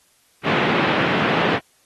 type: band-pass noise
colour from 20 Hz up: pink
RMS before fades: -20 dBFS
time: 0.43-1.6 s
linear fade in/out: 50 ms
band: 150 to 3000 Hz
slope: 24 dB/octave
effects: white hiss -59 dBFS RMS until 1.85 s + AAC 32 kbps